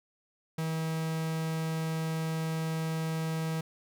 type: tone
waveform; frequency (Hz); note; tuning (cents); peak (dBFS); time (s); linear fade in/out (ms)
45% pulse; 160.6; E3; -45; -30; 0.58-3.61; 5
effects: none